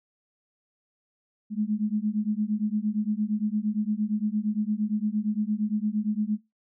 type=beating tone pair; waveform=sine; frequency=207.7 / 216.4 Hz; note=G#3 / A3; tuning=0 / -29 cents; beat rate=8.7 Hz; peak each=-27 dBFS; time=1.5-6.39 s; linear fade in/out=50 ms; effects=noise-tail reverb RT60 0.2 s tail -21 dB re dry